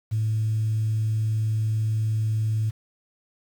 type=tone; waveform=sine; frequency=109.2 Hz; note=A2; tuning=13 cents flat; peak=-20 dBFS; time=0.11-2.71 s; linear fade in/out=20 ms; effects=tanh soft clip ceiling -17 dBFS + 8-bit